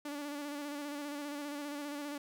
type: tone with vibrato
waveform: sawtooth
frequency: 290 Hz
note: D4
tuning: 22 cents flat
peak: -35 dBFS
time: 0.05-2.18 s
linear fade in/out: 5 ms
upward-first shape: square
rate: 15 Hz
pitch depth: 31 cents each way
effects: none